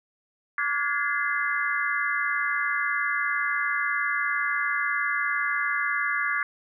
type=tone cluster; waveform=sine; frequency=1155 / 1429 / 1652 / 1712 / 2054 Hz; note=D6 / F6 / G#6 / A6 / C7; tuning=-29 / +39 / -10 / -48 / -33 cents; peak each=-30 dBFS; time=0.58-6.43 s; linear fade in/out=2 ms; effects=none